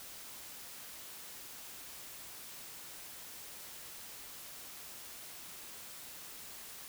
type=silence; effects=white hiss -49 dBFS RMS until 6.88 s